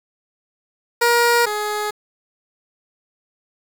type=tone pair in turn; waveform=15% pulse; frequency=474 / 420.1 Hz; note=A#4 / G#4; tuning=+29 / +20 cents; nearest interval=major second; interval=209 cents; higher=first; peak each=-7 / -15 dBFS; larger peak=first; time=1.01-1.46 / 1.46-1.91 s; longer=neither; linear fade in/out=10 ms; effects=7-bit